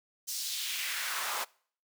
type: noise with high-pass filter sweep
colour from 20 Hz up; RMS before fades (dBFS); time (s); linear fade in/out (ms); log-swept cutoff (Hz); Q
pink; -35; 0.27-1.45; 20; 6000 to 780; 1.7
effects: noise-tail reverb RT60 0.5 s tail -24 dB re dry